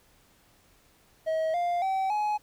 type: tone with pitch steps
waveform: triangle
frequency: 638 / 699.8 / 767.5 / 841.8 Hz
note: D#5 / F5 / G5 / G#5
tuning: +43 / +3 / -37 / +23 cents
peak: -23 dBFS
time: 1.26-2.38 s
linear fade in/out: 20 ms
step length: 280 ms
effects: pink hiss -62 dBFS RMS until 2.42 s